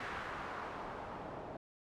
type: noise with low-pass filter sweep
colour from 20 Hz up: white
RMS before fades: -44 dBFS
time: 0-1.57 s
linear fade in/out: 5 ms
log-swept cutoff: 1600 to 680 Hz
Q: 1.5
effects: none